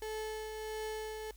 35% pulse tone with tremolo, 433.9 Hz, A4, 24 cents flat, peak -35 dBFS, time 0.02-1.31 s, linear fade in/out 2 ms, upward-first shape triangle, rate 1.5 Hz, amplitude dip 40%, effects added 50 Hz sine -53 dBFS peak until 1.36 s + white hiss -65 dBFS RMS until 1.36 s

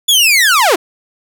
sawtooth linear sweep, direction down, 3489 to 296.9 Hz, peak -4 dBFS, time 0.08-0.76 s, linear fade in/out 10 ms, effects none

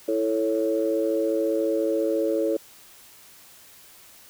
sine chord, A major, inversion second, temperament equal, 329.6 / 440 / 554.4 Hz, E4 / A4 / C#5, 0 / 0 / 0 cents, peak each -25 dBFS, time 0.08-2.57 s, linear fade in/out 5 ms, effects tanh soft clip ceiling -11 dBFS + white hiss -50 dBFS RMS until 4.29 s

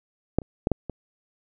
clicks, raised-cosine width 2 ms, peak -6 / -28 / -7 / -7 / -18 dBFS, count 5, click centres 0.386 / 0.418 / 0.671 / 0.717 / 0.897 s, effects none

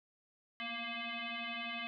sine tone with frequency modulation, 238.8 Hz, A#3, 42 cents sharp, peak -38 dBFS, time 0.6-1.87 s, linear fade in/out 0 ms, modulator 466 Hz, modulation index 6.6, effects none

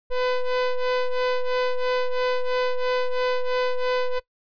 square ring-modulated tone, 251.5 Hz, B3, 32 cents sharp, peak -18 dBFS, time 0.1-4.2 s, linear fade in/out 20 ms, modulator 250 Hz, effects noise-tail reverb RT60 0.1 s tail -21 dB re dry + resampled to 11025 Hz

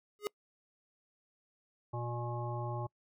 square tone with exponential growth, 415.3 Hz, G#4, in tune, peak -29 dBFS, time 0.19-0.27 s, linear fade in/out 0 ms, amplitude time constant 17 ms
harmonic tone, 120 Hz, B2, 49 cents flat, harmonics 1 / 3 / 5 / 7 / 9, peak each -37 / -44 / -45 / -43 / -46 dBFS, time 1.93-2.87 s, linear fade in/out 10 ms
effects noise-tail reverb RT60 0.1 s tail -25 dB re dry

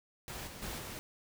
pink noise with level steps, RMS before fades -43 / -48 / -41 / -44 dBFS, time 0.28-0.99 s, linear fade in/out 0 ms, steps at 0.47 / 0.62 / 0.78 s, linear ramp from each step 5 ms, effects none

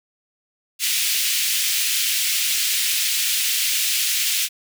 pink high-pass noise, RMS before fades -21 dBFS, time 0.79-4.49 s, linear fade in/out 50 ms, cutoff 2400 Hz, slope 24 dB/octave, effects none

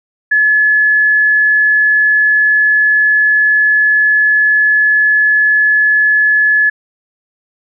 sine tone, 1711 Hz, A6, 49 cents flat, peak -7 dBFS, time 0.31-6.7 s, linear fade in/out 10 ms, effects none

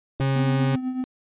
blue noise with exponential growth, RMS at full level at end -34 dBFS, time 0.19-0.4 s, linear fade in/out 5 ms, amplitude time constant 45 ms
clicks, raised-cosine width 2 ms, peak -19 dBFS, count 2, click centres 0.199 / 0.202 s
40% pulse tone, 135.4 Hz, C#3, 40 cents flat, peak -19 dBFS, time 0.2-0.76 s, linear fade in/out 10 ms
triangle tone with tremolo, 256.1 Hz, C4, 37 cents flat, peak -20 dBFS, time 0.36-1.04 s, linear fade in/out 0 ms, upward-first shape triangle, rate 8.2 Hz, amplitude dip 65%
effects resampled to 8000 Hz

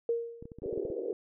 sine tone with exponential decay, 466.2 Hz, A#4, in tune, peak -24 dBFS, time 0.09-0.6 s, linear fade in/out 2 ms, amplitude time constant 110 ms
clicks, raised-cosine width 3 ms, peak -31 dBFS, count 10, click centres 0.425 / 0.455 / 0.518 / 0.586 / 0.621 / 0.66 / 0.728 / 0.776 / 0.852 / 0.902 s
pink band-pass noise, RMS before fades -35 dBFS, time 0.63-1.13 s, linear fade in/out 2 ms, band 360 to 490 Hz, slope 48 dB/octave
effects none

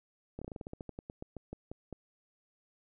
slowing click train, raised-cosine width 2 ms, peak -28 dBFS, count 18, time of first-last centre 0.39-1.927 s, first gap 26 ms, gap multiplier 1.14, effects none

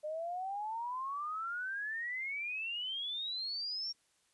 sine exponential sweep, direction up, 598 to 5588 Hz, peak -36 dBFS, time 0.03-3.93 s, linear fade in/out 20 ms, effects white hiss -73 dBFS RMS until 4.33 s + resampled to 24000 Hz

